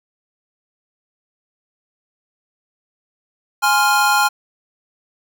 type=chord; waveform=square; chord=F minor; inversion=first; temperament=equal; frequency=830.6 / 1046.5 / 1396.9 Hz; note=Ab5 / C6 / F6; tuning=0 / 0 / 0 cents; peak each=-17 / -21 / -17 dBFS; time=3.62-4.29 s; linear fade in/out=20 ms; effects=none